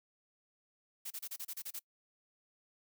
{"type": "noise bursts", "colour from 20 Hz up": "blue", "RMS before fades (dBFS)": -42, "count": 9, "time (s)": [1.05, 1.794], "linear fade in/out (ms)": 10, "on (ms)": 56, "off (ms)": 30, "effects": ["noise-tail reverb RT60 0.1 s tail -25 dB re dry"]}